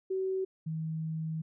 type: tone pair in turn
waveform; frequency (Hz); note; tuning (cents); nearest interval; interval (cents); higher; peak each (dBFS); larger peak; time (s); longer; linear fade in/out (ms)
sine; 379.2 / 159.43; F#4 / D#3; +43 / +43; octave + minor third; 1500; first; -29 / -32; first; 0.1-0.45 / 0.66-1.42; second; 10
effects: none